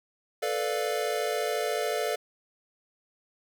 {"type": "chord", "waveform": "square", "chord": "B half-diminished seventh", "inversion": "third", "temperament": "equal", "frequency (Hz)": [440, 493.9, 587.3, 698.5], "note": ["A4", "B4", "D5", "F5"], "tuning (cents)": [0, 0, 0, 0], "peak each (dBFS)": [-32, -35, -33, -34], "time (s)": [0.42, 2.16], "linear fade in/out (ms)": 10, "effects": []}